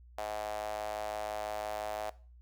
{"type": "tone with high-pass filter", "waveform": "sawtooth", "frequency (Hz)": 105.9, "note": "G#2", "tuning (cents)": 34, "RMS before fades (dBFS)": -38, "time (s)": [0.18, 2.1], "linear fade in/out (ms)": 0, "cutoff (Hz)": 680, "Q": 5.9, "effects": ["noise-tail reverb RT60 0.4 s tail -19 dB re dry", "added 60 Hz sine -53 dBFS peak until 2.41 s"]}